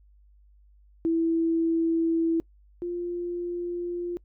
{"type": "tone pair in turn", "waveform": "sine", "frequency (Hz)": [329.6, 349.2], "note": ["E4", "F4"], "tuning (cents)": [0, 0], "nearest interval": "minor second", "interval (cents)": 100, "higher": "second", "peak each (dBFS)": [-21, -28], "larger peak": "first", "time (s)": [[1.05, 2.4], [2.82, 4.17]], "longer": "neither", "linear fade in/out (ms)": 0, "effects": ["noise-tail reverb RT60 0.1 s tail -25 dB re dry", "added 50 Hz sine -54 dBFS peak until 4.24 s"]}